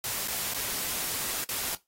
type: noise with dropouts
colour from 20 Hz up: white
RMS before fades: -32 dBFS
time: 0.04-1.75 s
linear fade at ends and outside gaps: 2 ms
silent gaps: 0.277-0.281 / 0.537-0.544 / 1.441-1.49 s
effects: noise-tail reverb RT60 0.2 s tail -18 dB re dry + AAC 48 kbps